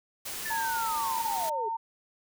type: noise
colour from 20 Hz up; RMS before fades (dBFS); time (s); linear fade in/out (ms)
white; -37; 0.25-1.5; 10
type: linear sweep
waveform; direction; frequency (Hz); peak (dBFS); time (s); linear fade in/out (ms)
sine; down; 1784 to 400.1; -33; 0.45-1.69; 10
type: tone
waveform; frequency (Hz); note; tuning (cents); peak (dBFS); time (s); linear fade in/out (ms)
sine; 909; A#5; -44; -29; 0.5-1.77; 10
effects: none